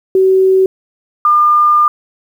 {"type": "tone pair in turn", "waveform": "sine", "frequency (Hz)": [379.1, 1203.6], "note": ["F#4", "D6"], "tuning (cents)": [42, 42], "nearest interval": "octave + minor sixth", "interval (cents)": 2000, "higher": "second", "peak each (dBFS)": -6, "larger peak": "neither", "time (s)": [[0.15, 0.66], [1.25, 1.88]], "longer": "second", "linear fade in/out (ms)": 2, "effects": ["7-bit"]}